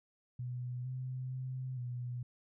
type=tone with pitch steps; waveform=sine; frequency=124 / 128.6 / 129.3 / 122.9 Hz; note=B2 / C3 / C3 / B2; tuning=+7 / -30 / -20 / -8 cents; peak=-37 dBFS; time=0.39-2.23 s; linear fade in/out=5 ms; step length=460 ms; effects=none